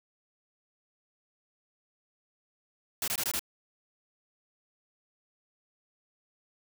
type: noise bursts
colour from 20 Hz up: white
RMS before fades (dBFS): -31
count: 5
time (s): 3.02-3.394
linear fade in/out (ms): 2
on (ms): 58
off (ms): 21
effects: none